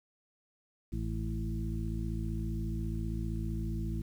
harmonic tone with a mistuned harmonic, 55 Hz, A1, in tune, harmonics 1 / 2 / 3 / 4 / 6, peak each -35 / -38 / -40 / -41 / -43 dBFS, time 0.92-4.02 s, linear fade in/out 10 ms, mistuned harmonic 1, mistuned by -28 cents, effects 10-bit

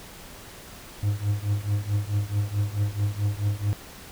triangle tone with tremolo, 102.7 Hz, G#2, 19 cents flat, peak -17 dBFS, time 1.03-3.73 s, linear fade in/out 0 ms, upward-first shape triangle, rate 4.6 Hz, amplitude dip 95%, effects pink hiss -44 dBFS RMS until 4.11 s

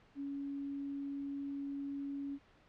sine tone, 280 Hz, C#4, 18 cents sharp, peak -38 dBFS, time 0.15-2.39 s, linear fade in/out 50 ms, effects pink hiss -65 dBFS RMS until 2.68 s + low-pass 3000 Hz 12 dB/octave

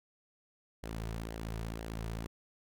sawtooth tone with flanger, 55.6 Hz, A1, 19 cents sharp, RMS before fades -40 dBFS, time 0.83-2.27 s, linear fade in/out 5 ms, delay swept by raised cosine 0.79 to 3.79 ms, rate 2 Hz, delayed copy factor -0.5, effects none

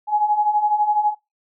sine beating tone pair, 830.6 / 842.6 Hz, G#5 / G#5, 0 / +25 cents, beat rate 12 Hz, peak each -22 / -17 dBFS, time 0.07-1.15 s, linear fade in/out 50 ms, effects noise-tail reverb RT60 0.2 s tail -21 dB re dry

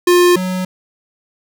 square tone pair in turn, 354.3 / 184.57 Hz, F4 / F#3, +25 / -4 cents, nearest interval major seventh, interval 1129 cents, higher first, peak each -8 / -18 dBFS, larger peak first, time 0.07-0.36 / 0.36-0.65 s, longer neither, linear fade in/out 5 ms, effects none

